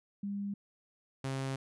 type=tone pair in turn; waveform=sine / sawtooth; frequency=201 / 134.15 Hz; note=G3 / C3; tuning=+44 / +44 cents; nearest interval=perfect fifth; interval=700 cents; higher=first; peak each=-34 / -30 dBFS; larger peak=second; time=0.23-0.54 / 1.24-1.56 s; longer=second; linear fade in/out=5 ms; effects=resampled to 24000 Hz